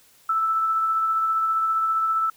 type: tone with tremolo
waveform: sine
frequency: 1318.5 Hz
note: E6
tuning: in tune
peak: -18 dBFS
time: 0.29-2.3 s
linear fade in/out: 5 ms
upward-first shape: triangle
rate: 15 Hz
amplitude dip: 30%
effects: white hiss -56 dBFS RMS until 2.36 s